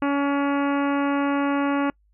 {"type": "harmonic tone", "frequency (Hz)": 282.1, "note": "C#4", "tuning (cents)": 30, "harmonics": [1, 2, 3, 4, 5, 6, 7, 8, 9, 10], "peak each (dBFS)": [-21, -29, -30, -30, -33, -38, -40, -42, -41, -44], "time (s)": [0.02, 1.9], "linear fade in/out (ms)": 2, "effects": ["noise-tail reverb RT60 0.1 s tail -26 dB re dry", "added 51 Hz sine -59 dBFS peak until 2.13 s"]}